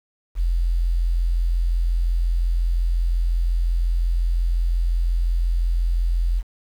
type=tone; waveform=sine; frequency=42.82 Hz; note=F1; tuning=33 cents flat; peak=-17 dBFS; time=0.35-6.43 s; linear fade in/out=50 ms; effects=8-bit